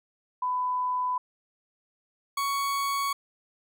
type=tone pair in turn; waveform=sine / 40% pulse; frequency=1000 / 1115.8 Hz; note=B5 / C#6; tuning=+21 / +11 cents; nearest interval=major second; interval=190 cents; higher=second; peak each=-25 dBFS; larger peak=neither; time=0.42-1.18 / 2.37-3.13 s; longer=neither; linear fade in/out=5 ms; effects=none